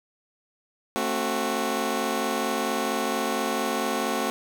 15% pulse chord, F# diminished, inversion first, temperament just, 222 / 266.4 / 370 Hz, A3 / C4 / F#4, +16 / +31 / 0 cents, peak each -23 dBFS, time 0.96-4.3 s, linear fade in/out 0 ms, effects none

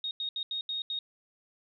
sine tone bursts at uneven times, 3729 Hz, A#7, in tune, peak -31 dBFS, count 6, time 0.04-0.11 / 0.2-0.29 / 0.36-0.43 / 0.51-0.61 / 0.69-0.82 / 0.9-0.99 s, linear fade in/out 2 ms, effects none

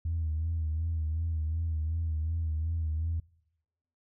sine tone with vibrato, 80.3 Hz, E2, 45 cents flat, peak -27 dBFS, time 0.05-3.2 s, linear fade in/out 5 ms, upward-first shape sine, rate 2.7 Hz, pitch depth 61 cents each way, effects noise-tail reverb RT60 0.9 s tail -25 dB re dry + tanh soft clip ceiling -24 dBFS

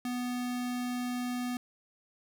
square tone with notch filter, 246.9 Hz, B3, in tune, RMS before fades -34 dBFS, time 0.05-1.57 s, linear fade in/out 2 ms, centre 500 Hz, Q 1.8, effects none

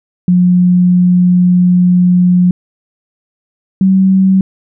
sine tone pair in turn, 179.3 / 190.32 Hz, F3 / F#3, +46 / +49 cents, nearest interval minor second, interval 103 cents, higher second, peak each -5 dBFS, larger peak neither, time 0.28-2.51 / 3.81-4.41 s, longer first, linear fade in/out 2 ms, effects none

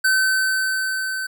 square tone with level ramp, 1532 Hz, G6, 40 cents flat, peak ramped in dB -15 to -25 dBFS, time 0.04-1.27 s, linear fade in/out 10 ms, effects none

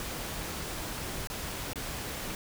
pink noise with dropouts, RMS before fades -37 dBFS, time 0-2.35 s, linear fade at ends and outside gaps 1 ms, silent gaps 1.272-1.3 / 1.733-1.757 s, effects none

